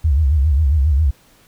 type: tone with vibrato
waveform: sine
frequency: 72.8 Hz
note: D2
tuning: 15 cents flat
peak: -11 dBFS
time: 0.04-1.11 s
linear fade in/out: 10 ms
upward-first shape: sine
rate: 7.4 Hz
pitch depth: 180 cents each way
effects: pink hiss -52 dBFS RMS until 1.47 s